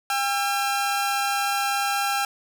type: tone pair together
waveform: sawtooth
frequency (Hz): 803.3 / 1351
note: G5 / E6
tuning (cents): +42 / +42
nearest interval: major sixth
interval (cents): 900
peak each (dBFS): -20 / -23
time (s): 0.1-2.25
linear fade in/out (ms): 2
effects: none